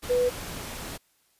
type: tone in noise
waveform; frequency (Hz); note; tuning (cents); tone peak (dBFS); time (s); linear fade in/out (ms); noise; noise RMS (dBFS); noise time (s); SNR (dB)
sine; 493.7; B4; -1; -20; 0.09-0.3; 20; pink; -37; 0.02-0.98; +14
effects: white hiss -67 dBFS RMS until 1.39 s + resampled to 32000 Hz